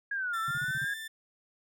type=linear two-way sweep; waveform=sine; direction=down then up; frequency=1661.2 to 1318.5 to 1661.2 Hz; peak=-30 dBFS; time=0.11-0.94 s; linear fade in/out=5 ms; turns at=0.4 s
type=tone; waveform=30% pulse; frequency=1774 Hz; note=A6; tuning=14 cents sharp; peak=-36 dBFS; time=0.33-1.08 s; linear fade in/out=10 ms
type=tone bursts; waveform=sine; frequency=138.59 Hz; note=C#3; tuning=in tune; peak=-37 dBFS; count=6; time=0.48-0.846 s; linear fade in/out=2 ms; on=31 ms; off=36 ms
effects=none